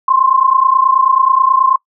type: tone pair together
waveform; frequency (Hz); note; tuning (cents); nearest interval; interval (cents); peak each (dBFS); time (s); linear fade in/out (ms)
sine; 1041.7 / 1071; C6 / C6; -8 / +40; unison; 48; -11; 0.08-1.76; 5
effects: noise-tail reverb RT60 0.1 s tail -23 dB re dry